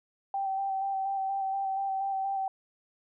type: tone with vibrato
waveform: sine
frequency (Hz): 778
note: G5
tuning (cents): -13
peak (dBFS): -28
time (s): 0.34-2.48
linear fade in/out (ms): 2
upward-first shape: square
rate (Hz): 4.2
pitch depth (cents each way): 17
effects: none